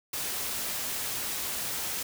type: noise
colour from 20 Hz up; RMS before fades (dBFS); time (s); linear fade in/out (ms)
white; -33; 0.13-2.03; 5
effects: none